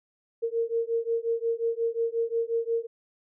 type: beating tone pair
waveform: sine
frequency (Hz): 458.1 / 463.7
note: A#4 / A#4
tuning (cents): -30 / -9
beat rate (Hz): 5.6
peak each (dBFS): -28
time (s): 0.42-2.87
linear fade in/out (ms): 20
effects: none